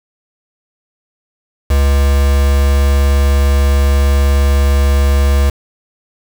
triangle tone with quantisation, 69.6 Hz, C#2, 8 cents sharp, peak -6 dBFS, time 1.7-5.5 s, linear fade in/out 5 ms, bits 3, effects none

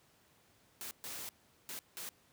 white noise bursts at uneven times, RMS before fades -44 dBFS, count 4, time 0.81-0.91 / 1.04-1.29 / 1.69-1.79 / 1.97-2.09 s, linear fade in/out 0 ms, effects pink hiss -68 dBFS RMS until 2.32 s + high-pass 80 Hz 12 dB/octave

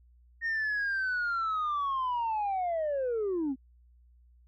sine linear sweep, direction down, 1854 to 251.1 Hz, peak -26 dBFS, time 0.41-3.56 s, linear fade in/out 50 ms, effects tanh soft clip ceiling -26 dBFS + added 60 Hz sine -57 dBFS peak until 4.47 s

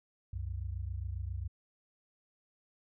sine tone pair together, 65.9 / 93.3 Hz, C2 / F#2, +13 / +15 cents, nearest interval tritone, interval 602 cents, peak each -38 / -38 dBFS, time 0.33-1.48 s, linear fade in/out 5 ms, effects none

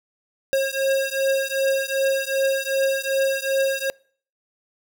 square beating tone pair, 539 / 541.6 Hz, C#5 / C#5, -49 / -40 cents, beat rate 2.6 Hz, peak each -23 dBFS, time 0.53-3.9 s, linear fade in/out 0 ms, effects noise-tail reverb RT60 0.5 s tail -26 dB re dry

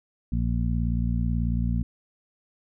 harmonic tone, 58.27 Hz, A#1, in tune, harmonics 1 / 2 / 3 / 4, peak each -25 / -28 / -30 / -31 dBFS, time 0.32-1.83 s, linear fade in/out 5 ms, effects none

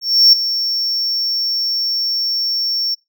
triangle tone with ADSR envelope, 5460 Hz, F8, 40 cents flat, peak -3 dBFS, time 0.01-2.95 s, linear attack 320 ms, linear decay 5 ms, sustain -12 dB, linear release 13 ms, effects noise-tail reverb RT60 0.2 s tail -23 dB re dry

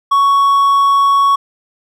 triangle tone, 1114 Hz, C#6, 8 cents sharp, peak -6 dBFS, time 0.11-1.36 s, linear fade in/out 10 ms, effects none

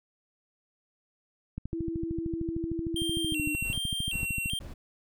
click train, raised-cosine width 5 ms, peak -22 dBFS, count 40, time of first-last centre 1.58-4.535 s, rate 13.2 Hz
sine tone with pitch glide, 330.8 to 301.6 Hz, E4 to D4, +6 to +46 cents, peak -31 dBFS, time 1.73-3.55 s, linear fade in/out 0 ms, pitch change -160 cents, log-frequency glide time 3.21-3.42 s
square tone with vibrato, 2946 Hz, F#7, 8 cents flat, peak -31 dBFS, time 2.96-4.59 s, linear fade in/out 2 ms, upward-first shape square, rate 1.3 Hz, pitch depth 130 cents each way
brown noise bursts, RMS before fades -41 dBFS, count 3, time 3.64-4.74 s, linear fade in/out 10 ms, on 140 ms, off 340 ms
effects none

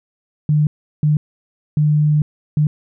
sine tone bursts at uneven times, 150.4 Hz, D3, 42 cents sharp, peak -11 dBFS, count 4, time 0.49-0.67 / 1.03-1.17 / 1.77-2.22 / 2.57-2.67 s, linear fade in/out 2 ms, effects none

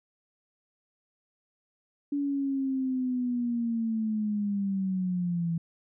sine linear sweep, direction down, 287 to 164.81 Hz, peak -26 dBFS, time 2.12-5.58 s, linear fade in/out 5 ms, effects none

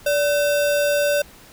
sine tone with sample-and-hold, 580 Hz, D5, 22 cents flat, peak -16 dBFS, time 0.06-1.22 s, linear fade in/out 5 ms, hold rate 2100 Hz, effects pink hiss -46 dBFS RMS until 1.52 s

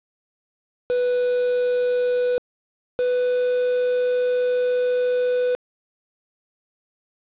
triangle tone pair in turn, 493.9 / 496.6 Hz, B4 / B4, 0 / +9 cents, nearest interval unison, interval 9 cents, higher second, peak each -16 dBFS, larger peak neither, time 0.9-2.38 / 2.99-5.55 s, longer second, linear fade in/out 0 ms, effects resampled to 8000 Hz + 7-bit

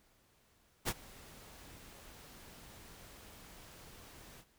pink noise with ADSR envelope, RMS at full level -32 dBFS, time 0.85-4.45 s, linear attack 37 ms, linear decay 43 ms, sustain -23 dB, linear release 59 ms, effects pink hiss -70 dBFS RMS until 4.58 s

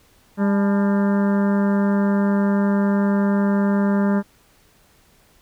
harmonic tone with a mistuned harmonic, 200.3 Hz, G3, 38 cents sharp, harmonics 1 / 2 / 3 / 4 / 5 / 6 / 7 / 8 / 9, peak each -16 / -27 / -28 / -33 / -34 / -36 / -36 / -36 / -41 dBFS, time 0.37-4.23 s, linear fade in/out 50 ms, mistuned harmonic 4, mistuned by +140 cents, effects pink hiss -56 dBFS RMS until 5.41 s

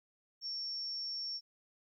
sine tone, 5470 Hz, F8, 37 cents flat, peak -37 dBFS, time 0.41-1.41 s, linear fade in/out 50 ms, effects 13-bit

